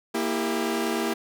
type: chord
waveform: sawtooth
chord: E diminished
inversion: second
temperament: equal with one note detuned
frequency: 233.1 / 329.6 / 399.5 Hz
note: Bb3 / E4 / G4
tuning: 0 / 0 / +33 cents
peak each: -25 / -25 / -25 dBFS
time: 0.14-1.14 s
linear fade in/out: 10 ms
effects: none